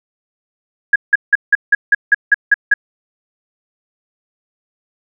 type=tone bursts; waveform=sine; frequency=1657 Hz; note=G#6; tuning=4 cents flat; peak=-5 dBFS; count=10; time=0.93-2.74 s; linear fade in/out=5 ms; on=28 ms; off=170 ms; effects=none